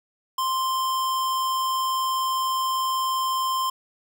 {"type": "tone", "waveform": "square", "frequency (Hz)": 1046.5, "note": "C6", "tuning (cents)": 0, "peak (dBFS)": -23, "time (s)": [0.38, 3.7], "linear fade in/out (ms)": 5, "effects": []}